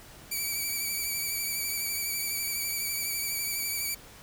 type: tone with vibrato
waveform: 5% pulse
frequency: 2300 Hz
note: D7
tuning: 37 cents flat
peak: -20 dBFS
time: 0.31-3.95 s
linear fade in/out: 10 ms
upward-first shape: sine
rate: 12 Hz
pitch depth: 37 cents each way
effects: pink hiss -50 dBFS RMS until 4.22 s